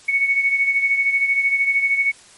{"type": "beating tone pair", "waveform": "sine", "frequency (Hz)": [2217, 2230], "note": ["C#7", "C#7"], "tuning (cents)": [0, 10], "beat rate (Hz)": 13, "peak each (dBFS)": [-16, -23], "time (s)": [0.08, 2.12], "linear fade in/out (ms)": 10, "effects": ["white hiss -47 dBFS RMS until 2.37 s", "MP3 48 kbps"]}